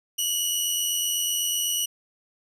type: tone pair together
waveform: 15% pulse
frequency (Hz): 2900 / 2988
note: F#7 / F#7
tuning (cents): -35 / +16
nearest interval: minor second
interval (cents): 51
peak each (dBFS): -18 / -21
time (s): 0.18-1.86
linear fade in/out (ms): 10
effects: none